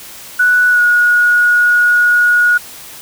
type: tone with pitch glide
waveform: sine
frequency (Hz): 1477 to 1450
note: F#6 to F#6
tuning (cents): -3 to -35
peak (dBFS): -7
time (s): 0.39-2.58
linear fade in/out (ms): 10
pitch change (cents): -32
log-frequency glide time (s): 0.7-0.81
effects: white hiss -33 dBFS RMS until 3.01 s